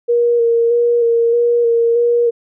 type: tone with vibrato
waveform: sine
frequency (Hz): 470.2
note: A#4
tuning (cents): +15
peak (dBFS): -10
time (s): 0.08-2.31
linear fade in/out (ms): 20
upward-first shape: square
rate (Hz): 1.6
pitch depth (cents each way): 19
effects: none